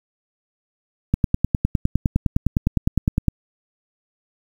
click train, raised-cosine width 5 ms, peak -4 dBFS, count 22, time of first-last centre 1.14-3.283 s, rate 9.8 Hz, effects 7-bit

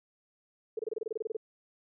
sine tone bursts, 440 Hz, A4, in tune, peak -30 dBFS, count 13, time 0.77-1.368 s, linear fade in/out 5 ms, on 22 ms, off 26 ms, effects none

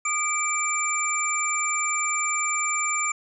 sine tone cluster, 1222 / 2320 / 7190 Hz, D#6 / D7 / A8, -32 / -22 / +36 cents, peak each -27 dBFS, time 0.05-3.12 s, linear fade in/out 5 ms, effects none

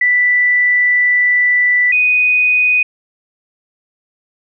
sine tone pair in turn, 1975.5 / 2489 Hz, B6 / D#7, 0 / 0 cents, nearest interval major third, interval 400 cents, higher second, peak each -9 dBFS, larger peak neither, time 0.01-1.92 / 1.92-2.83 s, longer first, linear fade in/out 5 ms, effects none

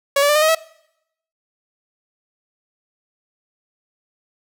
sawtooth tone with pitch steps, 560 / 576.4 / 593.3 / 610.7 / 628.6 / 647 Hz, C#5 / D5 / D5 / D#5 / D#5 / E5, +18 / -33 / +18 / -32 / +18 / -32 cents, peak -9 dBFS, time 0.16-0.55 s, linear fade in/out 5 ms, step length 65 ms, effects noise-tail reverb RT60 0.8 s tail -23 dB re dry

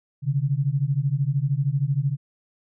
sine beating tone pair, 133 / 146 Hz, C3 / D3, +29 / -10 cents, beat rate 13 Hz, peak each -23 dBFS, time 0.22-2.17 s, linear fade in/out 50 ms, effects none

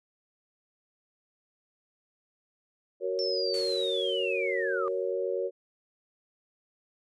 sine chord, F# major, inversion none, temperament equal with one note detuned, 374.1 / 466.2 / 554.4 Hz, F#4 / A#4 / C#5, +19 / 0 / 0 cents, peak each -32 dBFS, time 3-5.51 s, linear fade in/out 50 ms
sine linear sweep, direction down, 5420 to 1167 Hz, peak -31 dBFS, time 3.19-4.88 s, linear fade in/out 0 ms
white noise with exponential decay, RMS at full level -42 dBFS, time 3.54-5.11 s, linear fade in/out 0 ms, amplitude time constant 340 ms
effects resampled to 24000 Hz

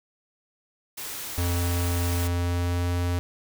white noise, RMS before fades -35 dBFS, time 0.97-2.28 s, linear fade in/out 10 ms
square tone with pitch glide, 87.31 to 87.97 Hz, F2 to F2, 0 to +13 cents, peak -24 dBFS, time 1.38-3.19 s, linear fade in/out 0 ms, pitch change +13 cents, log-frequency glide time 2.34-2.93 s
effects none

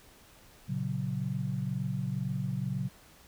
sine chord, F# major, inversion first, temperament equal, 116.54 / 138.59 / 185 Hz, A#2 / C#3 / F#3, 0 / 0 / 0 cents, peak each -36 / -33 / -35 dBFS, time 0.68-2.89 s, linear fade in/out 20 ms, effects pink hiss -57 dBFS RMS until 3.27 s

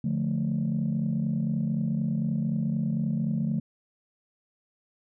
sine chord, D minor, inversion none, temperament just, 146.83 / 176.2 / 220.2 Hz, D3 / F3 / A3, 0 / +16 / +2 cents, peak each -28 / -29 / -27 dBFS, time 0.04-3.6 s, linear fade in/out 5 ms, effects tanh soft clip ceiling -19 dBFS

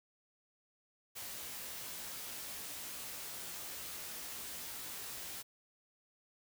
white noise with comb filter, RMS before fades -45 dBFS, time 1.15-5.43 s, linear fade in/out 20 ms, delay 17 ms, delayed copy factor +0.5, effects none

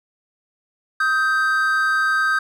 triangle tone pair together, 1262 / 1567.2 Hz, D#6 / G6, +24 / -1 cents, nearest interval major third, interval 375 cents, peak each -19 / -16 dBFS, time 1-2.39 s, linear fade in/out 5 ms, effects none

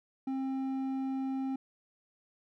sine tone with hard clipping, 266.2 Hz, C4, 30 cents sharp, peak -33 dBFS, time 0.27-1.56 s, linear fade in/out 5 ms, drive 6 dB, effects none

